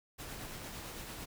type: noise with tremolo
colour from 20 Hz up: pink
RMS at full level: -44 dBFS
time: 0.18-1.26 s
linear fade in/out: 20 ms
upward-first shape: sine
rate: 8.9 Hz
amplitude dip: 25%
effects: none